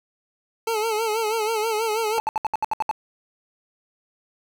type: tone with vibrato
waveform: 25% pulse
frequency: 440 Hz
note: A4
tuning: in tune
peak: -18 dBFS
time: 0.67-2.19 s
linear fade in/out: 5 ms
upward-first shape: sine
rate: 6.2 Hz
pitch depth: 77 cents each way
type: tone bursts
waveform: triangle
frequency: 870 Hz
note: A5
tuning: 20 cents flat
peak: -17 dBFS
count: 9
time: 2.18-2.912 s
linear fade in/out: 0 ms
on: 20 ms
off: 69 ms
effects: none